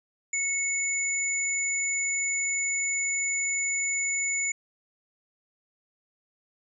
sine tone pair together, 2201 / 6988 Hz, C#7 / A8, -13 / -13 cents, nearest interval octave + minor sixth, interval 2000 cents, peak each -28 dBFS, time 0.33-4.52 s, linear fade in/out 5 ms, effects none

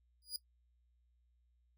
sawtooth tone with exponential growth, 4900 Hz, D#8, 27 cents flat, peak -34 dBFS, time 0.22-0.36 s, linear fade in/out 1 ms, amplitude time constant 29 ms, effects noise-tail reverb RT60 0.1 s tail -18 dB re dry + added 60 Hz sine -70 dBFS peak until 1.77 s

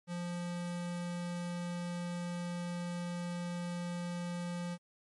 square tone, 174.8 Hz, F3, 2 cents sharp, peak -37 dBFS, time 0.07-4.78 s, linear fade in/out 50 ms, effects MP3 48 kbps

